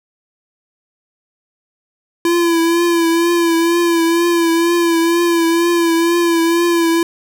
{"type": "tone with vibrato", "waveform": "square", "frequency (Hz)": 337.9, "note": "E4", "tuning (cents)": 43, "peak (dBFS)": -12, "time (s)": [2.25, 7.03], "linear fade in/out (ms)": 2, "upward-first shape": "triangle", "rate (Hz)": 2.1, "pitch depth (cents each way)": 44, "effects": []}